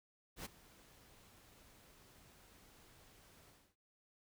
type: noise with ADSR envelope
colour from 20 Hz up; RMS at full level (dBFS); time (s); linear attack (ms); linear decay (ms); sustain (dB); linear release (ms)
pink; -44; 0.36-3.76; 94; 15; -20; 270
effects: none